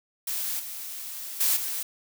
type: noise with level steps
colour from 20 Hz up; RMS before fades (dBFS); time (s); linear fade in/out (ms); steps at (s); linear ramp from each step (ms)
blue; -30 / -37 / -23 / -31; 0.27-1.83; 5; 0.59 / 1.4 / 1.56; 10
effects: none